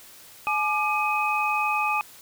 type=tone cluster; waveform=sine; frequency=847 / 1194 / 2524 Hz; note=G#5 / D6 / D#7; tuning=+34 / +28 / +24 cents; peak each=-26 dBFS; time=0.47-2.01 s; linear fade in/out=0 ms; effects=white hiss -48 dBFS RMS until 2.21 s